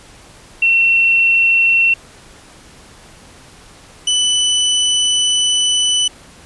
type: tone pair in turn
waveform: sine / sawtooth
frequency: 2713 / 2988 Hz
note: E7 / F#7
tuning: +49 / +16 cents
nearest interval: major second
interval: 167 cents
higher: second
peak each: -9 dBFS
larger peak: neither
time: 0.62-1.94 / 4.07-6.08 s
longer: second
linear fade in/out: 5 ms
effects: pink hiss -42 dBFS RMS until 6.45 s + resampled to 24000 Hz